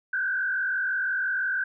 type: tone with frequency modulation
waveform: sine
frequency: 1542 Hz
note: G6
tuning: 29 cents flat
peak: -24 dBFS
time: 0.13-1.64 s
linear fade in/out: 5 ms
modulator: 45.9 Hz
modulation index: 1.4
effects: none